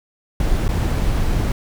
brown noise with dropouts, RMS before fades -18 dBFS, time 0.4-1.52 s, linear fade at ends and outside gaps 2 ms, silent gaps 0.681-0.689 s, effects none

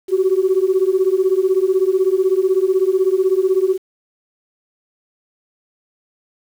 sine beating tone pair, 369.7 / 385.7 Hz, F#4 / G4, -1 / -28 cents, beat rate 16 Hz, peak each -15 dBFS, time 0.08-3.78 s, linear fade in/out 50 ms, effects tanh soft clip ceiling -6 dBFS + 7-bit

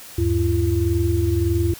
sine tone cluster, 78.9 / 100.6 / 340.6 Hz, D#2 / G2 / F4, +25 / +45 / -43 cents, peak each -21 dBFS, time 0.18-1.74 s, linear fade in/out 5 ms, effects white hiss -40 dBFS RMS until 1.79 s

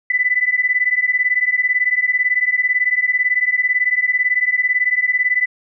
sine beating tone pair, 1987 / 2005 Hz, B6 / B6, +10 / +26 cents, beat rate 18 Hz, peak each -17 dBFS, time 0.1-5.46 s, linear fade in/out 5 ms, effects none

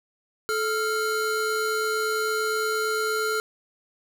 square tone pair together, 434.1 / 1391 Hz, A4 / F6, -23 / -7 cents, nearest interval octave + minor sixth, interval 2016 cents, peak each -27 dBFS, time 0.49-3.4 s, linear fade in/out 0 ms, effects none

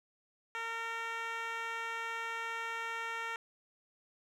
10% pulse tone with band-pass filter, 457.6 Hz, A#4, 32 cents flat, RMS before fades -39 dBFS, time 0.55-3.36 s, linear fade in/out 0 ms, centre 1600 Hz, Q 0.89, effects 12-bit

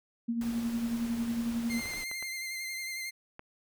sine tone with tremolo, 233.1 Hz, A#3, in tune, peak -27 dBFS, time 0.28-1.81 s, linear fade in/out 10 ms, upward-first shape sine, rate 11 Hz, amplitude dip 50%
pink noise, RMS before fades -45 dBFS, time 0.41-2.04 s, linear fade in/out 2 ms
sawtooth tone with vibrato, 2093 Hz, C7, in tune, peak -32 dBFS, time 1.69-3.11 s, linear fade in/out 20 ms, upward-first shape sine, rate 11 Hz, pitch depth 26 cents each way
clicks, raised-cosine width 0.5 ms, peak -29 dBFS, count 6, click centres 1.794 / 1.857 / 1.936 / 2.114 / 2.226 / 3.394 s
effects none

